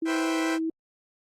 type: tone with vibrato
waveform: sine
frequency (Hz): 324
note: E4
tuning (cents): -30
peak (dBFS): -25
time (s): 0.02-0.7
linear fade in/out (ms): 5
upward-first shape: sine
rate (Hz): 4.6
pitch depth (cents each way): 8
type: chord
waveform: 15% pulse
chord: C major seventh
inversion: third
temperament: equal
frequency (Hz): 493.9 / 523.3 / 659.3 / 784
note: B4 / C5 / E5 / G5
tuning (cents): 0 / 0 / 0 / 0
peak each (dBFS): -28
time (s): 0.05-0.59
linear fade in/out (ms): 50
effects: low-pass 9000 Hz 12 dB/octave + Opus 24 kbps